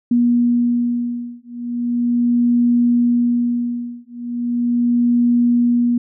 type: beating tone pair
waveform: sine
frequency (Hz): 240 / 240.38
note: B3 / B3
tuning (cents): -49 / -47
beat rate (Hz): 0.38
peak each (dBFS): -17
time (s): 0.11-5.98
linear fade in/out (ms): 5
effects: none